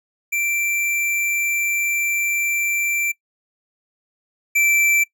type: tone pair in turn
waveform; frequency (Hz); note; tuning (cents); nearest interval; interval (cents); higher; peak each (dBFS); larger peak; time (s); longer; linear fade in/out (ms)
square; 2349 / 2336; D7 / D7; 0 / -10; unison; 10; first; -20 / -15; second; 0.32-3.12 / 4.55-5.04; first; 10
effects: noise-tail reverb RT60 0.1 s tail -22 dB re dry